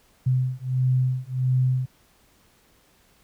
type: beating tone pair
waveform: sine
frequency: 127.7 / 129.2 Hz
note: C3 / C3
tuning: -42 / -21 cents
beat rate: 1.5 Hz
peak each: -23 dBFS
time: 0.26-1.86 s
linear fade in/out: 10 ms
effects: pink hiss -60 dBFS RMS until 3.23 s